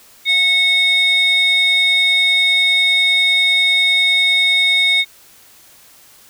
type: tone pair together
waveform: sine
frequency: 2200 / 3695 Hz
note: C#7 / A#7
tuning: -14 / -16 cents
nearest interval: major sixth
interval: 898 cents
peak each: -12 dBFS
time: 0.25-5.05 s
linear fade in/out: 50 ms
effects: tanh soft clip ceiling -7 dBFS + white hiss -46 dBFS RMS until 6.29 s